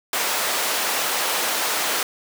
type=high-pass noise; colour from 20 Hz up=pink; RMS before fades=-23 dBFS; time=0.13-2.03 s; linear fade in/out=2 ms; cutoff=610 Hz; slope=12 dB/octave; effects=none